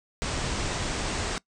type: low-pass noise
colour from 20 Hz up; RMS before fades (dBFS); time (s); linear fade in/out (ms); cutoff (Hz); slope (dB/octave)
pink; -30; 0.22-1.38; 0; 8800; 96
effects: noise-tail reverb RT60 0.1 s tail -22 dB re dry